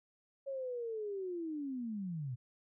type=linear sweep; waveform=sine; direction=down; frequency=554.4 to 116.54 Hz; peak=-37 dBFS; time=0.46-2.36 s; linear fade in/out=20 ms; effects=none